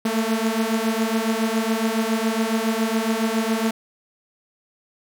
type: beating tone pair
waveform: sawtooth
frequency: 219.7 / 226.9 Hz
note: A3 / A#3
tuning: -2 / -47 cents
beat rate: 7.2 Hz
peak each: -19 dBFS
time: 0.05-3.71 s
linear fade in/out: 5 ms
effects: none